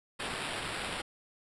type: noise with sample-and-hold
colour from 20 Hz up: violet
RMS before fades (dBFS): -37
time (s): 0.19-1.02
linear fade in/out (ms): 10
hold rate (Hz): 6300
effects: resampled to 24000 Hz